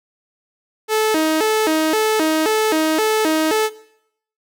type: tone with vibrato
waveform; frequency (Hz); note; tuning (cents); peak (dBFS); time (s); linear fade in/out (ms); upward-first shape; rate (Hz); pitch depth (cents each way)
sawtooth; 370; F#4; 0; -11; 0.88-3.7; 50; square; 1.9; 280
effects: noise-tail reverb RT60 0.7 s tail -17 dB re dry